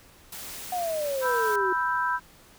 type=noise; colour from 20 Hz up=white; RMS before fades=-39 dBFS; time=0.32-1.56 s; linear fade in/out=5 ms
type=exponential sweep; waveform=sine; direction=down; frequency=739 to 363.8 Hz; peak=-26 dBFS; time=0.72-1.73 s; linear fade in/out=5 ms
type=chord; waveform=sine; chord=E minor; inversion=second; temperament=equal; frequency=987.8 / 1318.5 / 1568 Hz; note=B5 / E6 / G6; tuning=0 / 0 / 0 cents; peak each=-26 / -31 / -28 dBFS; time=1.21-2.2 s; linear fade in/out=50 ms
effects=pink hiss -54 dBFS RMS until 2.58 s